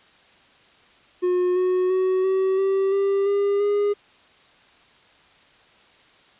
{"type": "tone with pitch steps", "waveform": "triangle", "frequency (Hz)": [360, 366.7, 373.6, 380.5, 387.6, 394.9, 402.2, 409.7], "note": ["F#4", "F#4", "F#4", "F#4", "G4", "G4", "G4", "G#4"], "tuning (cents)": [-47, -15, 17, 48, -20, 13, 44, -24], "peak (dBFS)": -16, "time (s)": [1.22, 3.94], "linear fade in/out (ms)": 20, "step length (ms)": 340, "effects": ["white hiss -54 dBFS RMS until 6.39 s", "resampled to 8000 Hz"]}